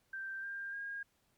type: tone with pitch steps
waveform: sine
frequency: 1568 / 1596.3 / 1625.2 Hz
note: G6 / G6 / G#6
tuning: 0 / +31 / -38 cents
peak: -39 dBFS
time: 0.13-1.03 s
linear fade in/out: 5 ms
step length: 300 ms
effects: pink hiss -75 dBFS RMS until 1.37 s + MP3 96 kbps